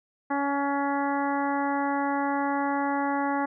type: harmonic tone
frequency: 281.2 Hz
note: C#4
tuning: 25 cents sharp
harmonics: 1 / 2 / 3 / 4 / 5 / 6 / 7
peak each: -28 / -34 / -28 / -34 / -37 / -37 / -40 dBFS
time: 0.3-3.46 s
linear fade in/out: 10 ms
effects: none